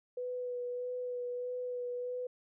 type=tone with vibrato; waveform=sine; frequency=494 Hz; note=B4; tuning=in tune; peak=-35 dBFS; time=0.17-2.27 s; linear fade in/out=5 ms; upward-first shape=sine; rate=1.6 Hz; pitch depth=16 cents each way; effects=none